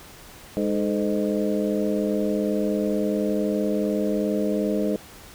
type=harmonic tone with a mistuned harmonic; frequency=102.7 Hz; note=G#2; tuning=19 cents flat; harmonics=2 / 3 / 4 / 5 / 6; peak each=-25 / -27 / -28 / -29 / -30 dBFS; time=0.57-4.96 s; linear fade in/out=0 ms; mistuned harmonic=4; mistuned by=+83 cents; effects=pink hiss -45 dBFS RMS until 5.34 s